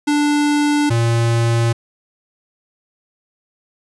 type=tone pair in turn; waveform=square; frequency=293.7 / 116.35 Hz; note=D4 / A#2; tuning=0 / -3 cents; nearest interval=octave + major third; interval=1603 cents; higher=first; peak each=-14 dBFS; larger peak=neither; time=0.07-0.9 / 0.9-1.73 s; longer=neither; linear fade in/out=10 ms; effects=resampled to 24000 Hz

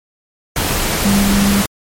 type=tone in noise; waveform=sine; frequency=200 Hz; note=G3; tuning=35 cents sharp; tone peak=-11 dBFS; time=1.05-1.62 s; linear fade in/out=2 ms; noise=pink; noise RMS=-17 dBFS; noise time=0.56-1.66 s; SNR=+3 dB; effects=MP3 64 kbps

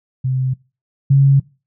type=tone pair in turn; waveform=sine; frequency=130 / 137.73 Hz; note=C3 / C#3; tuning=-11 / -11 cents; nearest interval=minor second; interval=100 cents; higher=second; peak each=-15 / -7 dBFS; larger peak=second; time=0.24-0.54 / 1.1-1.4 s; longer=neither; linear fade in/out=10 ms; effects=noise-tail reverb RT60 0.3 s tail -22 dB re dry

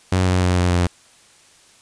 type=tone with pitch steps; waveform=sawtooth; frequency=92.5 / 91.38 / 90.28 / 89.19 / 88.12 Hz; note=F#2 / F#2 / F#2 / F2 / F2; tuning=0 / -21 / -42 / +37 / +16 cents; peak=-11 dBFS; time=0.12-0.87 s; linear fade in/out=5 ms; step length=150 ms; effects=white hiss -51 dBFS RMS until 1.81 s + resampled to 22050 Hz

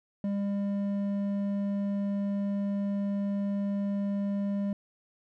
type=tone with hard clipping; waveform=sine; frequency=200.5 Hz; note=G3; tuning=39 cents sharp; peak=-29 dBFS; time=0.24-4.73 s; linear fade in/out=2 ms; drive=6 dB; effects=none

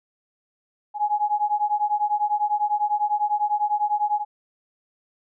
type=beating tone pair; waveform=sine; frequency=830.6 / 840.6 Hz; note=G#5 / G#5; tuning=0 / +21 cents; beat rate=10 Hz; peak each=-23 dBFS; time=0.94-4.25 s; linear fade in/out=50 ms; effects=none

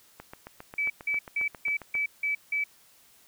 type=click train; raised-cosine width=0.5 ms; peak=-26 dBFS; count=14; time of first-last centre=0.2-1.952 s; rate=7.42 Hz
type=tone bursts; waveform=sine; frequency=2300 Hz; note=D7; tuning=37 cents flat; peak=-25 dBFS; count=7; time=0.78-2.64 s; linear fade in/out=5 ms; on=120 ms; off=170 ms
effects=white hiss -59 dBFS RMS until 3.27 s

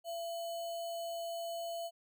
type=tone with sample-and-hold; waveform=sine; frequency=676 Hz; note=E5; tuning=43 cents sharp; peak=-37 dBFS; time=0.04-1.91 s; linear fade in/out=50 ms; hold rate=3675 Hz; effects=none

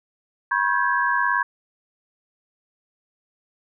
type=tone cluster; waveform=sine; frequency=980 / 1078 / 1578 / 1677 Hz; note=B5 / C#6 / G6 / G#6; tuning=-14 / -49 / +11 / +16 cents; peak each=-24 dBFS; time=0.51-1.43 s; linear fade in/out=5 ms; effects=none

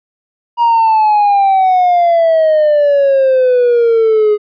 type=exponential sweep; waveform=triangle; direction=down; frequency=952 to 415.3 Hz; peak=-4 dBFS; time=0.57-4.38 s; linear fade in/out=50 ms; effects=tanh soft clip ceiling -2 dBFS + resampled to 11025 Hz

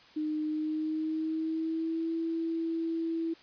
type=tone with pitch glide; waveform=sine; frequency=306.9 to 328.9 Hz; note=D#4 to E4; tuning=-24 to -4 cents; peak=-29 dBFS; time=0.16-3.34 s; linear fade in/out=10 ms; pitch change=+120 cents; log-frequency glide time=0.47-2.13 s; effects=white hiss -56 dBFS RMS until 3.42 s + resampled to 11025 Hz

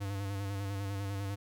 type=tone with vibrato; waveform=square; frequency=99.1 Hz; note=G2; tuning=19 cents sharp; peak=-35 dBFS; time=0-1.36 s; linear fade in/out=20 ms; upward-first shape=square; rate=10 Hz; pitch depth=32 cents each way; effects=none

